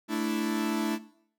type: chord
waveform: 45% pulse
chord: A suspended fourth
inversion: none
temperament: equal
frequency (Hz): 220 / 293.7 / 329.6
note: A3 / D4 / E4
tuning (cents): 0 / 0 / 0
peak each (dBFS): -32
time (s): 0.08-0.99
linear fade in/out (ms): 50
effects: noise-tail reverb RT60 0.6 s tail -17 dB re dry